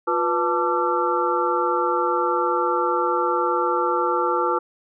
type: tone cluster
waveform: sine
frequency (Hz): 353.2 / 493.3 / 881 / 1174 / 1355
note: F4 / B4 / A5 / D6 / E6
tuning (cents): +20 / -2 / +2 / -1 / +47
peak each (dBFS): -25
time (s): 0.07-4.59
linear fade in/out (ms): 10
effects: none